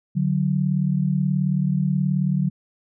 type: tone pair together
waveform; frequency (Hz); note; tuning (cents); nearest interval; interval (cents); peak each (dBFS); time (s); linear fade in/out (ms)
sine; 146.76 / 185.4; D3 / F#3; -1 / +4; major third; 405; -21; 0.15-2.5; 20
effects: none